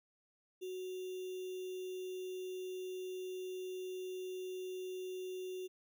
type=tone with sample-and-hold; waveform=sine; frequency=370 Hz; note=F#4; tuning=in tune; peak=-40 dBFS; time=0.61-5.68 s; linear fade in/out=20 ms; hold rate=3150 Hz; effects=none